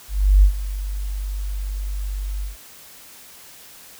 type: tone with ADSR envelope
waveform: sine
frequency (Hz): 48.94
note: G1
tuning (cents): -2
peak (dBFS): -7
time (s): 0.08-2.57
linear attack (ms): 350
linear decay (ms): 88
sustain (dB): -16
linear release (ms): 140
effects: white hiss -44 dBFS RMS until 3.99 s